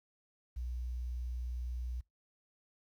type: tone with quantisation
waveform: sine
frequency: 61 Hz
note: B1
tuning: 21 cents flat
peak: -36 dBFS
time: 0.56-2.01 s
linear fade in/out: 10 ms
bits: 11
effects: noise-tail reverb RT60 0.2 s tail -25 dB re dry